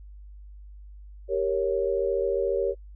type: chord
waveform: sine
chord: G diminished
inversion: none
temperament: equal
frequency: 392 / 466.2 / 554.4 Hz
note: G4 / Bb4 / Db5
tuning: 0 / 0 / 0 cents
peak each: -27 dBFS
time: 1.28-2.75 s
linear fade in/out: 50 ms
effects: noise-tail reverb RT60 0.1 s tail -25 dB re dry + added 50 Hz sine -42 dBFS peak until 2.95 s